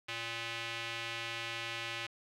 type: tone with band-pass filter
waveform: square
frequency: 115.8 Hz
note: A#2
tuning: 11 cents flat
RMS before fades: -40 dBFS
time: 0.08-2.07 s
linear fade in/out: 10 ms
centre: 2700 Hz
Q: 1.8
effects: none